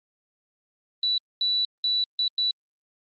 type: tone bursts at uneven times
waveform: sine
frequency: 3951 Hz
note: B7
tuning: in tune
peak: -21 dBFS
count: 5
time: 1.03-1.18 / 1.41-1.65 / 1.84-2.04 / 2.19-2.28 / 2.38-2.51 s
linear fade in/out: 2 ms
effects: Opus 32 kbps